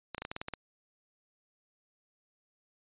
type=clicks; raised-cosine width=0.3 ms; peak=-21 dBFS; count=9; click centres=0.147 / 0.181 / 0.22 / 0.251 / 0.315 / 0.364 / 0.415 / 0.484 / 0.537 s; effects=resampled to 8000 Hz